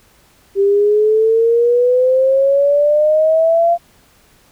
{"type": "exponential sweep", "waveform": "sine", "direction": "up", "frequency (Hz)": [392, 692], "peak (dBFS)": -9, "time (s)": [0.55, 3.78], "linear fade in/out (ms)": 50, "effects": ["pink hiss -51 dBFS RMS until 4.51 s"]}